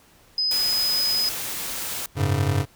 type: tone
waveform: sine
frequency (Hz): 5030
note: D#8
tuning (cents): +18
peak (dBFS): -20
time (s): 0.38-1.29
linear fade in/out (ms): 2
type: noise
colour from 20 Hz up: white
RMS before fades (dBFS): -30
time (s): 0.51-2.06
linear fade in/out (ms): 2
type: chord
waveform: square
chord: F# suspended second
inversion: none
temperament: just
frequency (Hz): 92.5 / 104.06 / 138.75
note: F#2 / G#2 / C#3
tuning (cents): 0 / +4 / +2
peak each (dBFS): -25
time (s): 2.15-2.66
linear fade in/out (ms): 50
effects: pink hiss -55 dBFS RMS until 2.75 s